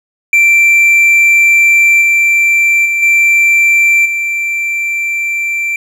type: tone with level steps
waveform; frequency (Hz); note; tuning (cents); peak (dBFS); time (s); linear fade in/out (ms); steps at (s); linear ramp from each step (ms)
triangle; 2349; D7; 0; -3 / -5 / -9 / -4 / -11; 0.33-5.76; 2; 2.01 / 2.85 / 3.02 / 4.05; 10
effects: none